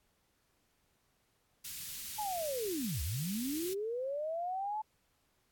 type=band-stop noise; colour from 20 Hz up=white; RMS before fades=-43 dBFS; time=1.64-3.74 s; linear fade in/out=10 ms; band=170 to 2500 Hz; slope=12 dB/octave
type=linear two-way sweep; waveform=sine; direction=down then up; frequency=875 to 64.1 to 875 Hz; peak=-34 dBFS; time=2.18-4.82 s; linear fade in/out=10 ms; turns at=3.02 s
effects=pink hiss -75 dBFS RMS until 5.51 s + AAC 64 kbps